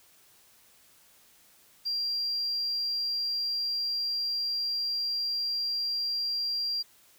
triangle tone, 4755 Hz, D8, 21 cents sharp, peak -25 dBFS, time 1.85-6.83 s, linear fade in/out 20 ms, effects tanh soft clip ceiling -25 dBFS + white hiss -60 dBFS RMS until 7.18 s

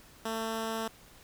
10% pulse tone, 223.7 Hz, A3, 29 cents sharp, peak -24 dBFS, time 0.25-0.88 s, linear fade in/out 5 ms, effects pink hiss -56 dBFS RMS until 1.23 s

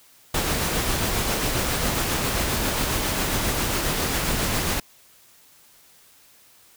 pink noise with tremolo, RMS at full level -23 dBFS, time 0.34-4.8 s, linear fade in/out 5 ms, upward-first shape sine, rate 7.4 Hz, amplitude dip 25%, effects white hiss -54 dBFS RMS until 6.76 s

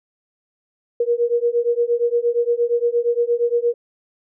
sine beating tone pair, 470.8 / 479.4 Hz, A#4 / A#4, +17 / +48 cents, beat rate 8.6 Hz, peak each -19 dBFS, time 1-3.74 s, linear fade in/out 5 ms, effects none

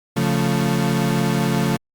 35% pulse chord, Db augmented, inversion none, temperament equal, 138.59 / 174.61 / 220 Hz, Db3 / F3 / A3, 0 / 0 / 0 cents, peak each -20 dBFS, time 0.16-1.77 s, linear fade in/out 10 ms, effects Opus 48 kbps

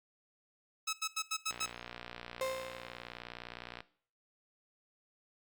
10% pulse tone bursts, 1293 Hz, E6, 34 cents flat, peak -25 dBFS, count 6, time 0.87-1.662 s, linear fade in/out 10 ms, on 62 ms, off 84 ms
click train, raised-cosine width 0.3 ms, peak -27 dBFS, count 138, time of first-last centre 1.51-3.805 s, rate 59.7 Hz
35% pulse tone with exponential decay, 525 Hz, C5, 6 cents sharp, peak -30 dBFS, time 2.41-3.2 s, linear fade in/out 1 ms, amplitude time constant 170 ms
effects noise-tail reverb RT60 0.5 s tail -18 dB re dry + Opus 48 kbps

